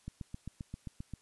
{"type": "click train", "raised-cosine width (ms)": 5, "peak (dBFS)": -28, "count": 9, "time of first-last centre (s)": [0.08, 1.137], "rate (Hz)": 7.57, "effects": ["white hiss -67 dBFS RMS until 1.21 s", "resampled to 24000 Hz"]}